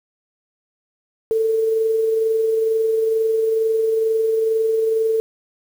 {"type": "tone with amplitude modulation", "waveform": "sine", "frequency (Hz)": 445.1, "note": "A4", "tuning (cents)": 20, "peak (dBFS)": -14, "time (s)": [1.31, 5.2], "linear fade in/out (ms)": 0, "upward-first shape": "sine", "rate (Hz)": 22.2, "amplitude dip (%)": 30, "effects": ["7-bit"]}